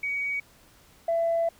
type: tone pair in turn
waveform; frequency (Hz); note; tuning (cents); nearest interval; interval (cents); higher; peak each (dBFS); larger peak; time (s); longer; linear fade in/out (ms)
sine; 2256 / 668.8; C#7 / E5; +30 / +25; octave + major sixth; 2105; first; -26 / -21; second; 0.03-0.4 / 1.08-1.49; second; 5
effects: tanh soft clip ceiling -18 dBFS + pink hiss -57 dBFS RMS until 1.59 s